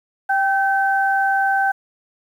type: tone pair together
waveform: sine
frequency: 784 / 1540.2 Hz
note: G5 / G6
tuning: 0 / -31 cents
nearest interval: octave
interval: 1169 cents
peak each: -17 / -19 dBFS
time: 0.29-1.72 s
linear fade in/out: 10 ms
effects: 8-bit